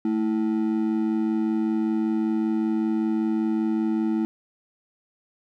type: ring-modulated tone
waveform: triangle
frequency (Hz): 273.5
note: C#4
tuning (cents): -23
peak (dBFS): -16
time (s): 0.05-4.25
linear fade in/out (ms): 0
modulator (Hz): 52.6
effects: none